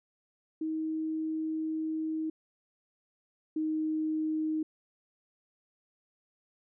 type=tone pair in turn; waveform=sine; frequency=316.1 / 312.5 Hz; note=D#4 / D#4; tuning=+27 / +8 cents; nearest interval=unison; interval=19 cents; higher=first; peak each=-30 / -28 dBFS; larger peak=second; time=0.61-2.3 / 3.56-4.63 s; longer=first; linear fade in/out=5 ms; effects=none